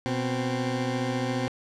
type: tone pair together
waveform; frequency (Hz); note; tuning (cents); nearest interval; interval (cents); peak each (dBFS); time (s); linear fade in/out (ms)
20% pulse; 123.1 / 260.6; B2 / C4; -5 / -7; octave + minor second; 1298; -24; 0.06-1.48; 0
effects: low-pass 6000 Hz 12 dB/octave